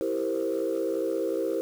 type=chord; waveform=sine; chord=C dominant seventh; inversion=first; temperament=equal; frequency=329.6 / 392 / 466.2 / 523.3 Hz; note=E4 / G4 / Bb4 / C5; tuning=0 / 0 / 0 / 0 cents; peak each=-30 dBFS; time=0.01-1.61 s; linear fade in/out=0 ms; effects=tanh soft clip ceiling -19 dBFS + 8-bit